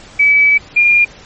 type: tone pair in turn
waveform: sine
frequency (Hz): 2291 / 2409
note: D7 / D7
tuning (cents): -44 / +43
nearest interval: minor second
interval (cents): 87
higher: second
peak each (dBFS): -6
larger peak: neither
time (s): 0.19-0.58 / 0.76-1.05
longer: first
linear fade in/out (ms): 10
effects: pink hiss -38 dBFS RMS until 1.25 s + MP3 32 kbps